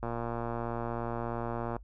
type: click train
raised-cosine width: 1 ms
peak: -21 dBFS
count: 204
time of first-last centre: 0.03-1.765 s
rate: 117 Hz
effects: noise-tail reverb RT60 0.1 s tail -21 dB re dry + added 50 Hz sine -47 dBFS peak until 1.83 s